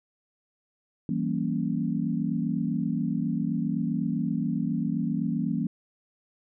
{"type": "chord", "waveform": "sine", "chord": "E diminished seventh", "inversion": "none", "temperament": "equal with one note detuned", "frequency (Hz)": [164.81, 192.41, 233.1, 277.2], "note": ["E3", "G3", "Bb3", "Db4"], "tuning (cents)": [0, -32, 0, 0], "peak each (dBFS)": [-30, -31, -29, -32], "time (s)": [1.09, 5.67], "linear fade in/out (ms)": 2, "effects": []}